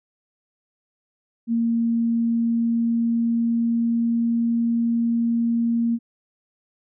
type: tone with pitch glide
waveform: sine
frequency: 231.3 to 232.8 Hz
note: A#3 to A#3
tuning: -13 to -2 cents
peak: -18 dBFS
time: 1.47-5.99 s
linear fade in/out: 50 ms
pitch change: +11 cents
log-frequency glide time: 1.79-4.57 s
effects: none